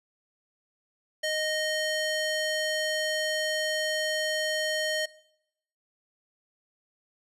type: tone with band-pass filter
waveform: square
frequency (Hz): 620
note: D#5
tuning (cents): -6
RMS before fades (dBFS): -29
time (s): 1.23-5.06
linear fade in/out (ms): 10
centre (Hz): 3400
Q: 0.55
effects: noise-tail reverb RT60 0.8 s tail -21 dB re dry + resampled to 32000 Hz